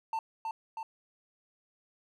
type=tone with echo; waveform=triangle; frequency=894 Hz; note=A5; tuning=27 cents sharp; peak=-28 dBFS; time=0.13-0.19 s; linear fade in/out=2 ms; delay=320 ms; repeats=2; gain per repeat=-3 dB; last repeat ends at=0.83 s; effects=none